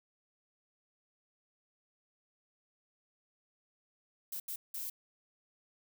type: noise bursts at uneven times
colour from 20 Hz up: violet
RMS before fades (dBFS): -40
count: 3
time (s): 4.32-4.4 / 4.48-4.56 / 4.74-4.9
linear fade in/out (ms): 5
effects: none